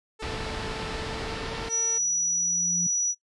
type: tone with pitch glide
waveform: sawtooth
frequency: 440 to 453.4 Hz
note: A4 to A#4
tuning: 0 to -48 cents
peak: -32 dBFS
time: 0.19-1.99 s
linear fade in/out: 20 ms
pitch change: +52 cents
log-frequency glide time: 0.89-1.71 s
type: low-pass noise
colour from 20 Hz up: pink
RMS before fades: -34 dBFS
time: 0.22-1.69 s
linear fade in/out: 5 ms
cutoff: 5300 Hz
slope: 48 dB/octave
type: tone with exponential growth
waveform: sine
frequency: 174.61 Hz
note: F3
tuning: in tune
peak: -29 dBFS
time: 1.62-2.87 s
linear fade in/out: 5 ms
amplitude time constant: 270 ms
type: tone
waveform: sine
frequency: 5870 Hz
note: F#8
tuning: 15 cents flat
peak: -23 dBFS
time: 1.69-3.15 s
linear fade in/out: 50 ms
effects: noise-tail reverb RT60 0.1 s tail -19 dB re dry + resampled to 22050 Hz